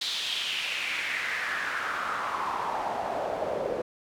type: noise with band-pass filter sweep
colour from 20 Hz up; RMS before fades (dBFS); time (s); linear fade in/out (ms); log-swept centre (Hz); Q
pink; -31; 0.01-3.82; 5; 3900 to 490; 3.6
effects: none